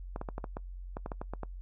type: clicks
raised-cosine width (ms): 1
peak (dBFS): -23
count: 12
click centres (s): 0.161 / 0.214 / 0.288 / 0.381 / 0.442 / 0.569 / 0.969 / 1.061 / 1.118 / 1.215 / 1.336 / 1.433
effects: noise-tail reverb RT60 0.1 s tail -22 dB re dry + added 45 Hz sine -40 dBFS peak until 1.61 s